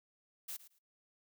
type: noise with echo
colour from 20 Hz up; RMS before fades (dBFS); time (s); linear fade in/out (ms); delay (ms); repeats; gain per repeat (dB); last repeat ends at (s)
blue; -43; 0.48-0.57; 10; 110; 2; -15; 0.79
effects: noise-tail reverb RT60 0.2 s tail -25 dB re dry